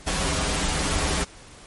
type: noise with comb filter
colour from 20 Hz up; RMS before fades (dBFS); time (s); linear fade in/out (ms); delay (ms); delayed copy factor
pink; -24; 0.06-1.25; 20; 8.6; -0.8
effects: pink hiss -46 dBFS RMS until 1.66 s + MP3 48 kbps